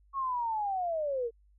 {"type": "linear sweep", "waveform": "sine", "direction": "down", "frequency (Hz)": [1108.7, 446.9], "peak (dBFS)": -29, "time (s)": [0.13, 1.31], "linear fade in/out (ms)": 50, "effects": ["added 50 Hz sine -60 dBFS peak until 1.58 s"]}